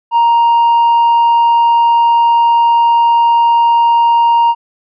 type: tone with tanh clipping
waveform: sine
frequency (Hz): 935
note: A#5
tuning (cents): +5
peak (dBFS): -7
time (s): 0.11-4.55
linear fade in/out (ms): 50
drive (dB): 2
effects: none